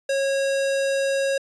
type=tone; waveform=square; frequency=547 Hz; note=C#5; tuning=23 cents flat; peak=-21 dBFS; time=0.09-1.38 s; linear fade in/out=5 ms; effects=resampled to 22050 Hz